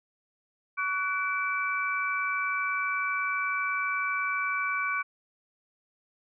sine tone cluster, 1134 / 1486 / 2312 Hz, C#6 / F#6 / D7, +39 / +7 / -28 cents, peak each -31 dBFS, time 0.77-5.03 s, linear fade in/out 20 ms, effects none

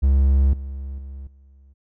triangle tone with level steps, 68 Hz, C#2, 33 cents flat, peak -11 / -26 / -30 / -45 dBFS, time 0.02-1.74 s, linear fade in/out 20 ms, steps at 0.53 / 0.98 / 1.27 s, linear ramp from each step 2 ms, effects none

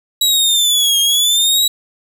sawtooth linear two-way sweep, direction down then up, 3891 to 3222 to 3891 Hz, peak -8 dBFS, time 0.21-1.68 s, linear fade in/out 5 ms, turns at 1 s, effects none

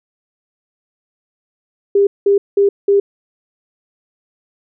sine tone bursts, 400.5 Hz, G4, 37 cents sharp, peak -8 dBFS, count 4, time 1.95-3 s, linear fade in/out 5 ms, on 120 ms, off 190 ms, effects none

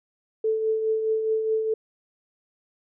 sine tone with tremolo, 439.8 Hz, A4, 1 cent flat, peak -19 dBFS, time 0.44-1.74 s, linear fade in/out 5 ms, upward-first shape triangle, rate 4.8 Hz, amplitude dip 50%, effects none

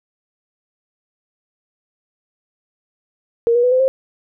sine tone with pitch steps, 466.2 / 481.2 / 496.8 / 512.8 / 529.4 Hz, A#4 / B4 / B4 / C5 / C5, 0 / -45 / +10 / -35 / +20 cents, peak -11 dBFS, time 3.47-3.88 s, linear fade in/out 0 ms, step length 82 ms, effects none

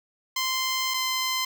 10% pulse tone pair in turn, 1041 / 1035.2 Hz, C6 / C6, -9 / -19 cents, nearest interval unison, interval 10 cents, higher first, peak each -16 dBFS, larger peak neither, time 0.36-0.94 / 0.94-1.45 s, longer first, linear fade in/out 5 ms, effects none

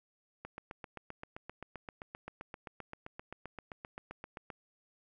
click train, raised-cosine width 0.5 ms, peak -28 dBFS, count 32, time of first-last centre 0.45-4.502 s, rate 7.65 Hz, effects none

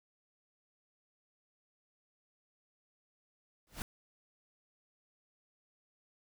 pink noise with exponential growth, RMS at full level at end -36 dBFS, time 3.67-3.82 s, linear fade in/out 0 ms, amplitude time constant 32 ms, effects none

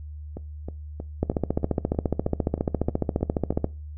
two click trains, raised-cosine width 2 ms, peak -20 / -9 dBFS, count 11 / 36, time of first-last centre 0.37-3.525 / 1.23-3.644 s, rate 3.17 / 14.5 Hz, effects noise-tail reverb RT60 0.3 s tail -21 dB re dry + added 75 Hz sine -35 dBFS peak until 3.97 s

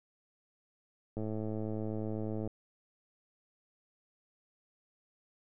click train, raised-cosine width 2 ms, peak -25 dBFS, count 142, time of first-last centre 1.17-2.476 s, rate 108 Hz, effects none

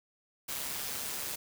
white noise with amplitude modulation, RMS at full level -35 dBFS, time 0.48-1.36 s, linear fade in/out 10 ms, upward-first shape sine, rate 140 Hz, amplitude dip 50%, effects none

